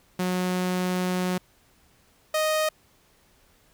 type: tone pair in turn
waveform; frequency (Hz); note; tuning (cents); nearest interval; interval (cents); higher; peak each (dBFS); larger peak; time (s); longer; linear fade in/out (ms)
sawtooth; 182.2 / 622.1; F#3 / D#5; -26 / 0; octave + major sixth; 2126; second; -20 / -18; second; 0.19-1.38 / 2.34-2.69; first; 5
effects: pink hiss -61 dBFS RMS until 3.73 s